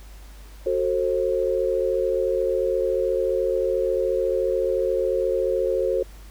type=chord; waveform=sine; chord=F# diminished; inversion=none; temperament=just; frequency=370 / 444 / 532.8 Hz; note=F#4 / A4 / C5; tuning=0 / +16 / +31 cents; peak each=-25 / -25 / -23 dBFS; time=0.66-6.03 s; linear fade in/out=5 ms; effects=added 50 Hz sine -40 dBFS peak until 6.3 s + pink hiss -51 dBFS RMS until 6.3 s